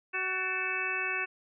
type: harmonic tone with a mistuned harmonic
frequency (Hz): 374.9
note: F#4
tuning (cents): +23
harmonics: 1 / 2 / 3 / 4 / 5 / 6 / 7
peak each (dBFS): -41 / -44 / -40 / -36 / -38 / -37 / -33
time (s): 0.13-1.26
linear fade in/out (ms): 20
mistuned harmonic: 5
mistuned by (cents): -87
effects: none